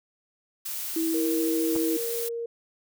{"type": "noise", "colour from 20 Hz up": "blue", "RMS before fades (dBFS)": -33, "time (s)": [0.65, 2.29], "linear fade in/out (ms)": 10}
{"type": "tone with vibrato", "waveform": "sine", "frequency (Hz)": 326.5, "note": "E4", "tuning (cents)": -17, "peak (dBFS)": -24, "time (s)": [0.96, 1.97], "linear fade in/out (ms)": 5, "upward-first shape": "sine", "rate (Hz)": 14, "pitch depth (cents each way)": 13}
{"type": "tone", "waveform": "sine", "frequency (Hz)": 466.2, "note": "A#4", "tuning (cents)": 0, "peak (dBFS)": -29, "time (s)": [1.14, 2.46], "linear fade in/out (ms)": 5}
{"type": "clicks", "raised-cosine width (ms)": 1, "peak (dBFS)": [-24, -22], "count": 2, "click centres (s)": [1.755, 1.763]}
{"effects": []}